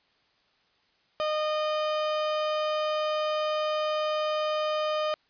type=tone; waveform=30% pulse; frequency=613 Hz; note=D#5; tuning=26 cents flat; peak=-23 dBFS; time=1.2-5.14 s; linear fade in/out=0 ms; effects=white hiss -67 dBFS RMS until 5.29 s + resampled to 11025 Hz